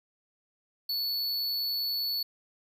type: tone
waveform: square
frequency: 4435 Hz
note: C#8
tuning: in tune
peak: -29 dBFS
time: 0.89-2.23 s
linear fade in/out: 5 ms
effects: 11-bit